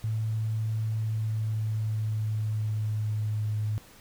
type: tone with pitch glide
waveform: sine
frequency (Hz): 110 to 106.68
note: A2 to G#2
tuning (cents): 0 to +47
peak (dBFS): -26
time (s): 0.04-3.78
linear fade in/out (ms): 0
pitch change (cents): -53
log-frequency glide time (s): 0.92-3.49
effects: pink hiss -53 dBFS RMS until 4 s